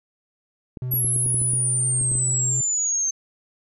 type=clicks; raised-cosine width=3 ms; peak=-21 dBFS; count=11; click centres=0.772 / 0.939 / 1.046 / 1.162 / 1.262 / 1.344 / 1.417 / 1.535 / 2.013 / 2.116 / 2.153 s
type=tone; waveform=triangle; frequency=126.4 Hz; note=B2; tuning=41 cents sharp; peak=-23 dBFS; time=0.82-2.61 s; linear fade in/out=2 ms
type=exponential sweep; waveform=sine; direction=down; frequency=11540 to 6272 Hz; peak=-20 dBFS; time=0.91-3.11 s; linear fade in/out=10 ms
effects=none